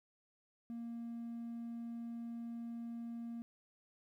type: tone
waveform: triangle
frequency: 233.3 Hz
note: A#3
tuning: 2 cents sharp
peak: -39 dBFS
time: 0.7-3.42 s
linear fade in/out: 0 ms
effects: tanh soft clip ceiling -36 dBFS + 13-bit